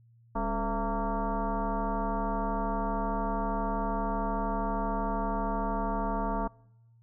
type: tone with frequency modulation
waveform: sine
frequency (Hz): 437.6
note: A4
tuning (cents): -9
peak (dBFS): -27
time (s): 0.35-6.48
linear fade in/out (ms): 10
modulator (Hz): 237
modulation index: 2.9
effects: noise-tail reverb RT60 0.9 s tail -26 dB re dry + added 116 Hz sine -57 dBFS peak until 7.02 s